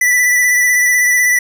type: tone with vibrato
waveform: square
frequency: 1975.5 Hz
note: B6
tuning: in tune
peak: -10 dBFS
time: 0.01-1.39 s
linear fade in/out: 5 ms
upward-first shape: sine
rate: 16 Hz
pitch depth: 24 cents each way
effects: none

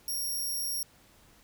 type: tone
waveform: 5% pulse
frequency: 5588 Hz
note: F8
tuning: in tune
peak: -25 dBFS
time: 0.08-0.83 s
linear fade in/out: 2 ms
effects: pink hiss -60 dBFS RMS until 1.43 s

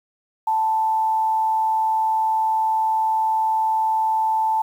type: tone with frequency modulation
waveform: sine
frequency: 880 Hz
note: A5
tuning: in tune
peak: -17 dBFS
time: 0.47-4.62 s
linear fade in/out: 5 ms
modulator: 120 Hz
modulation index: 0.25
effects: 8-bit

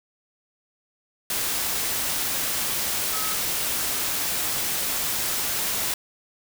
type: tone in noise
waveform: sine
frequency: 1279 Hz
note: D#6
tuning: 47 cents sharp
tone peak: -33 dBFS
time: 3.13-3.34 s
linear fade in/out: 2 ms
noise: white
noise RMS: -26 dBFS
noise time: 1.3-5.94 s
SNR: -10 dB
effects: none

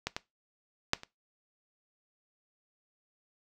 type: clicks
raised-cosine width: 0.2 ms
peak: -14 / -16 / -7 / -26 dBFS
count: 4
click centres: 0.07 / 0.165 / 0.934 / 1.034 s
effects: noise-tail reverb RT60 0.2 s tail -19 dB re dry

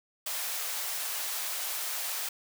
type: high-pass noise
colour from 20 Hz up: white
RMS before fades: -34 dBFS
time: 0.26-2.29 s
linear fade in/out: 5 ms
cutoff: 550 Hz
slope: 24 dB/octave
effects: none

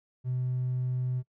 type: tone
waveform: triangle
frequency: 126.7 Hz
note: B2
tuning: 45 cents sharp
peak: -24 dBFS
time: 0.24-1.23 s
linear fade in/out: 50 ms
effects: noise-tail reverb RT60 0.1 s tail -21 dB re dry + tanh soft clip ceiling -24 dBFS

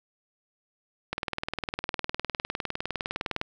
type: click train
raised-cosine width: 0.3 ms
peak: -13 dBFS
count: 46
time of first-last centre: 1.13-3.414 s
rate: 19.7 Hz
effects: none

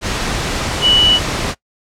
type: tone in noise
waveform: sine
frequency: 2952 Hz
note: F#7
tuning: 5 cents flat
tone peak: -8 dBFS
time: 0.81-1.2 s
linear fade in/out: 50 ms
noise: pink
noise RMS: -19 dBFS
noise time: 0.01-1.55 s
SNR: +8 dB
effects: noise-tail reverb RT60 0.1 s tail -21 dB re dry + low-pass 7000 Hz 12 dB/octave

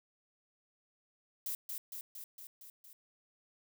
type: noise with echo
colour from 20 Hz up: violet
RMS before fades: -38 dBFS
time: 1.46-1.55 s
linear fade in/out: 2 ms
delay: 230 ms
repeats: 6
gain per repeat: -3 dB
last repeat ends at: 2.93 s
effects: none

